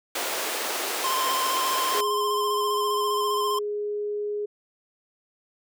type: high-pass noise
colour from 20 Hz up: pink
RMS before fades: -29 dBFS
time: 0.15-2.01 s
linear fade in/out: 5 ms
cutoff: 380 Hz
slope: 24 dB/octave
type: tone with vibrato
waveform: square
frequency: 1046.5 Hz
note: C6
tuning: in tune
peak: -25 dBFS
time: 1.04-3.59 s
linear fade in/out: 5 ms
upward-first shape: square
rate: 15 Hz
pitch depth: 27 cents each way
type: tone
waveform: sine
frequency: 415.3 Hz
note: G#4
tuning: in tune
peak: -26 dBFS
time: 1.94-4.46 s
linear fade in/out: 10 ms
effects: none